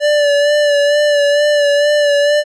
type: tone with vibrato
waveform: square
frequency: 583 Hz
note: D5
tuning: 13 cents flat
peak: -10 dBFS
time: 0-2.44 s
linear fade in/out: 50 ms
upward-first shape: sine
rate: 2.2 Hz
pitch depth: 30 cents each way
effects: low-pass 6000 Hz 12 dB/octave